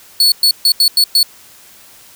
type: tone bursts at uneven times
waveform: 40% pulse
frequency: 4416 Hz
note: C#8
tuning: 7 cents flat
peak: -6 dBFS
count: 6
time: 0.2-0.32 / 0.43-0.51 / 0.65-0.72 / 0.8-0.88 / 0.97-1.04 / 1.15-1.23 s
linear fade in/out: 2 ms
effects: white hiss -42 dBFS RMS until 2.15 s